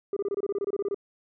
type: tone bursts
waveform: sine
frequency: 400.6 Hz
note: G4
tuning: 38 cents sharp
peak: -23 dBFS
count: 14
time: 0.13-0.945 s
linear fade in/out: 2 ms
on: 35 ms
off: 25 ms
effects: tanh soft clip ceiling -24 dBFS